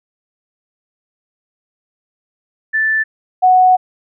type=tone pair in turn; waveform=sine; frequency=1760 / 739.1 Hz; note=A6 / F#5; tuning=0 / -2 cents; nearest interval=octave + minor third; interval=1502 cents; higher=first; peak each=-12 / -6 dBFS; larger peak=second; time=2.73-3.04 / 3.42-3.77 s; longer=second; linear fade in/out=20 ms; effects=none